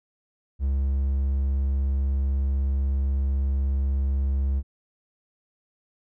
triangle tone, 68.1 Hz, C#2, 30 cents flat, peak -19 dBFS, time 0.59-4.63 s, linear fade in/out 50 ms, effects none

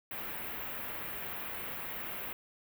white band-stop noise, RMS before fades -40 dBFS, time 0.11-2.33 s, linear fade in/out 2 ms, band 2700 to 15000 Hz, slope 24 dB/octave, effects none

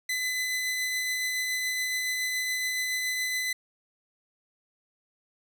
sawtooth tone with tremolo, 2013 Hz, B6, 33 cents sharp, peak -23 dBFS, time 0.09-3.53 s, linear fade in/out 5 ms, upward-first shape triangle, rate 7.1 Hz, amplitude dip 25%, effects none

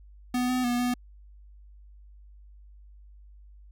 square tone with pitch steps, 248.3 / 252.7 / 242.6 / 246.1 Hz, B3 / B3 / B3 / B3, +9 / +40 / -31 / -6 cents, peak -25 dBFS, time 0.34-0.94 s, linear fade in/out 5 ms, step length 150 ms, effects added 50 Hz sine -48 dBFS peak until 3.71 s

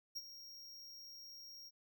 square tone with ADSR envelope, 5588 Hz, F8, in tune, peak -40 dBFS, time 0.15-1.71 s, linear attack 19 ms, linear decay 39 ms, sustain -12 dB, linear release 37 ms, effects none

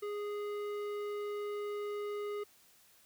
sine tone with tanh clipping, 413.5 Hz, G#4, 8 cents flat, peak -38 dBFS, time 0.02-2.44 s, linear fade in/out 10 ms, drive 14 dB, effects white hiss -64 dBFS RMS until 3.05 s

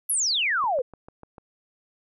sine exponential sweep, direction down, 11800 to 471.9 Hz, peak -21 dBFS, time 0.09-0.82 s, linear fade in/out 10 ms
click train, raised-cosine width 1 ms, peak -29 dBFS, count 6, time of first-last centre 0.64-1.382 s, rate 6.74 Hz
effects none

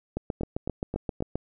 two click trains, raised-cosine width 2 ms, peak -17 / -15 dBFS, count 4 / 10, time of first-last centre 0.41-1.206 / 0.17-1.356 s, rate 3.77 / 7.59 Hz, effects none

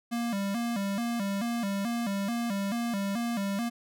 square tone with vibrato, 215.9 Hz, A3, 33 cents flat, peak -29 dBFS, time 0.11-3.7 s, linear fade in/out 20 ms, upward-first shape square, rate 2.3 Hz, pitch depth 150 cents each way, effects none

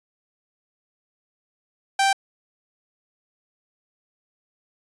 sawtooth tone, 783 Hz, G5, 2 cents flat, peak -13 dBFS, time 1.99-2.13 s, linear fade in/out 5 ms, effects resampled to 22050 Hz

